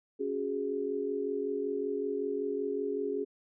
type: chord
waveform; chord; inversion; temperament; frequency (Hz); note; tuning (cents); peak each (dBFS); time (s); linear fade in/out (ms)
sine; C# suspended fourth; none; equal; 277.2 / 370 / 415.3; C#4 / F#4 / G#4; 0 / 0 / 0; -37 / -37 / -32; 0.19-3.25; 20
effects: none